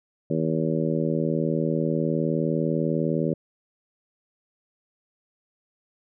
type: harmonic tone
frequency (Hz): 79.9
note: D#2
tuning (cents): +47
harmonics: 2 / 3 / 4 / 5 / 6 / 7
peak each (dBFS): -26 / -28 / -29 / -30 / -31 / -31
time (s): 0.3-3.34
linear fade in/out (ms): 5
effects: none